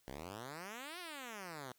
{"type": "exponential two-way sweep", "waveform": "5% pulse", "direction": "up then down", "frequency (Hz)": [61.74, 370, 121.3], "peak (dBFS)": -34, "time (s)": [0.08, 1.72], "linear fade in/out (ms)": 0, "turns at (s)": 0.99, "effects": ["white hiss -73 dBFS RMS until 1.78 s"]}